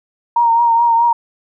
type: tone with vibrato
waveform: sine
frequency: 932.3 Hz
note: A#5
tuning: in tune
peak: -9 dBFS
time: 0.36-1.13 s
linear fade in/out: 5 ms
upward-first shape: triangle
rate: 4.7 Hz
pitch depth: 39 cents each way
effects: none